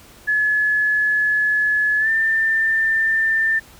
sine tone with pitch glide, 1707 to 1788.8 Hz, G#6 to A6, +47 to +28 cents, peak -15 dBFS, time 0.27-3.6 s, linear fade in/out 20 ms, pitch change +81 cents, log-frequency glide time 1.99-2.09 s, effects pink hiss -46 dBFS RMS until 3.79 s

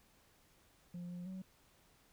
sine tone with pitch steps, 175.6 / 176.9 / 187.8 Hz, F3 / F3 / F#3, +10 / +23 / +26 cents, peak -40 dBFS, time 0.94-1.42 s, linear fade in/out 5 ms, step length 160 ms, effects tanh soft clip ceiling -42 dBFS + pink hiss -69 dBFS RMS until 2.12 s

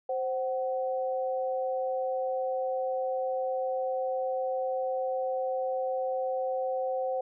sine tone pair together, 523.3 / 751.3 Hz, C5 / F#5, 0 / +26 cents, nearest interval tritone, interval 626 cents, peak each -29 / -33 dBFS, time 0.09-7.21 s, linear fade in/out 5 ms, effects none

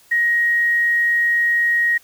sine tone with quantisation, 1884 Hz, A#6, 18 cents sharp, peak -14 dBFS, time 0.11-1.98 s, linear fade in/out 10 ms, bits 7, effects white hiss -52 dBFS RMS until 2.03 s

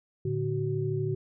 sine tone cluster, 113.2 / 146.1 / 375.3 Hz, A2 / D3 / F#4, +50 / -9 / +25 cents, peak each -31 dBFS, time 0.25-1.15 s, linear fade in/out 5 ms, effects none

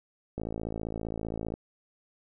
click train, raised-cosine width 2 ms, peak -21 dBFS, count 65, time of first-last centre 0.38-1.539 s, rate 55.2 Hz, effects none

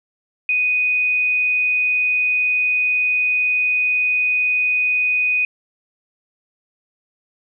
sine tone, 2489 Hz, D#7, in tune, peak -15 dBFS, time 0.49-5.45 s, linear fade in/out 2 ms, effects none

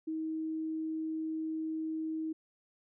sine tone, 317.4 Hz, D#4, 35 cents sharp, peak -33 dBFS, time 0.07-2.33 s, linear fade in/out 10 ms, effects none

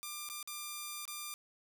5% pulse tone with dropouts, 1193 Hz, D6, 27 cents sharp, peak -29 dBFS, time 0.03-1.34 s, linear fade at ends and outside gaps 0 ms, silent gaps 0.289-0.299 / 0.428-0.475 / 1.054-1.078 s, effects none

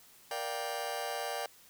sawtooth chord, G minor seventh, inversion first, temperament just, 470.4 / 588 / 705.6 / 784 Hz, Bb4 / D5 / F5 / G5, +16 / +2 / +18 / 0 cents, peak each -38 / -36 / -37 / -35 dBFS, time 0.31-1.46 s, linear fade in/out 2 ms, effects white hiss -59 dBFS RMS until 1.69 s

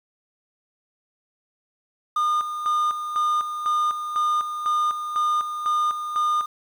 triangle tone with tremolo, 1216 Hz, D#6, 40 cents flat, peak -17 dBFS, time 2.16-6.46 s, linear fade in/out 5 ms, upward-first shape square, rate 2 Hz, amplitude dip 60%, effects 8-bit

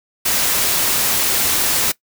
white noise, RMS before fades -17 dBFS, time 0.25-1.92 s, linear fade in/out 10 ms, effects noise-tail reverb RT60 0.1 s tail -20 dB re dry

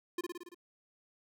square tone with echo, 350 Hz, F4, 4 cents sharp, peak -33 dBFS, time 0.18-0.21 s, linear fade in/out 5 ms, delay 56 ms, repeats 6, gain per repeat -3 dB, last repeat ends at 0.546 s, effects none

